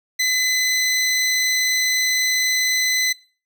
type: tone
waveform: 20% pulse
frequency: 2019 Hz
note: B6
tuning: 38 cents sharp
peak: -12 dBFS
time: 0.19-3.13 s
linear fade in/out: 10 ms
effects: noise-tail reverb RT60 0.4 s tail -23 dB re dry